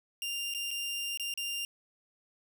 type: tone with dropouts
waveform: sawtooth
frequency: 2794 Hz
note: F7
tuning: in tune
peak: -30 dBFS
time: 0.22-1.65 s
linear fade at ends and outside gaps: 1 ms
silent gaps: 0.539-0.547 / 0.707-0.712 / 1.174-1.197 / 1.339-1.375 s
effects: none